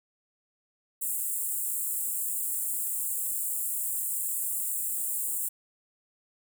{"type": "high-pass noise", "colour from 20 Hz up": "pink", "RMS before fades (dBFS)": -31, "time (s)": [1.01, 5.49], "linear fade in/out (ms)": 10, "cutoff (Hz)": 7500, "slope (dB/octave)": 96, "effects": []}